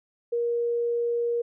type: tone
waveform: sine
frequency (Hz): 472.6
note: A#4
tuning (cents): +24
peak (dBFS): -23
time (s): 0.32-1.42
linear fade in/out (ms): 10
effects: none